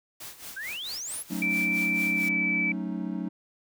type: noise with tremolo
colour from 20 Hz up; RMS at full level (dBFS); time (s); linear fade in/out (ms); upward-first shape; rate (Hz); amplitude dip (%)
white; -40; 0.2-2.29; 5; sine; 4.5; 75
type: exponential sweep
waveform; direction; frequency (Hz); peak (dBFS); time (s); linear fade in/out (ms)
sine; up; 1496 to 11620; -33; 0.56-1.23; 10
type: chord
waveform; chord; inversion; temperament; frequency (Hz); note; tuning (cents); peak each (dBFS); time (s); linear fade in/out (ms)
triangle; D# half-diminished seventh; first; equal; 185 / 220 / 277.2 / 311.1; F#3 / A3 / C#4 / D#4; 0 / 0 / 0 / 0; -31 / -33 / -35 / -34; 1.3-3.29; 10
type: tone with pitch glide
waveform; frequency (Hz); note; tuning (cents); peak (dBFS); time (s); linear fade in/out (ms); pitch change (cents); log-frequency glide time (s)
sine; 2334 to 2310; D7 to D7; -11 to -29; -24; 1.42-2.72; 2; -18; 2.12-2.27
effects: none